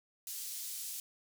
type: band-pass noise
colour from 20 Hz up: white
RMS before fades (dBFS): -42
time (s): 0.27-1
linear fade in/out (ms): 2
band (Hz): 4600 to 16000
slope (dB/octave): 12
effects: none